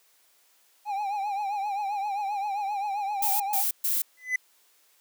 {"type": "tone with vibrato", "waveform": "triangle", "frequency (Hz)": 810, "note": "G#5", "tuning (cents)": -43, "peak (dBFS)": -25, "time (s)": [0.85, 3.64], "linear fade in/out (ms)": 50, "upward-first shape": "triangle", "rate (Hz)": 7.6, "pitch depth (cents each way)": 94}
{"type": "noise bursts", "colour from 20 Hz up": "violet", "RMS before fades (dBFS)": -26, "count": 3, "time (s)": [3.22, 4.02], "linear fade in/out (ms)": 5, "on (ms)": 180, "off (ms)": 130}
{"type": "tone with exponential growth", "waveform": "triangle", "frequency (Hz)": 2011, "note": "B6", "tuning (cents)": 31, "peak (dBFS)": -18, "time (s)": [4.17, 4.36], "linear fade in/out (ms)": 5, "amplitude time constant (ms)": 40}
{"effects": ["white hiss -63 dBFS RMS until 5 s", "high-pass 400 Hz 12 dB/octave"]}